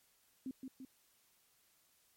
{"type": "tone with echo", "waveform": "sine", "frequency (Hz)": 261.6, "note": "C4", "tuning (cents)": 0, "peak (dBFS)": -39, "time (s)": [0.46, 0.51], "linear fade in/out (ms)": 2, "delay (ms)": 170, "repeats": 2, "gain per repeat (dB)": -4, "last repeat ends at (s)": 0.85, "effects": ["white hiss -72 dBFS RMS until 2.16 s", "MP3 64 kbps"]}